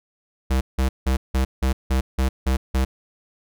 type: tone bursts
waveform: square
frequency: 65.3 Hz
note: C2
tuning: 3 cents flat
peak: -18 dBFS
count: 9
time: 0.5-2.85 s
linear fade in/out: 10 ms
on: 110 ms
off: 170 ms
effects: none